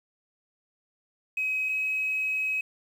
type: tone pair in turn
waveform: triangle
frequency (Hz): 2538 / 2548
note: D#7 / D#7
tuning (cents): +34 / +41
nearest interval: unison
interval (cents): 7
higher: second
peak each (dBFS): -22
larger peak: neither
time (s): 1.37-1.69 / 1.69-2.61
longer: second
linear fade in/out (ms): 5
effects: tanh soft clip ceiling -23 dBFS + 9-bit